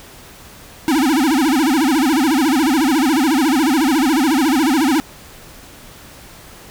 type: tone with vibrato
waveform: square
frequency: 287.8 Hz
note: D4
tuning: 35 cents flat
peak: -13 dBFS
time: 0.88-5 s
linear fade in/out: 0 ms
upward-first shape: sine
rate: 14 Hz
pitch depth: 250 cents each way
effects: pink hiss -40 dBFS RMS until 6.7 s